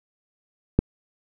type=click; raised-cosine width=3 ms; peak=-3 dBFS; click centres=0.79 s; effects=none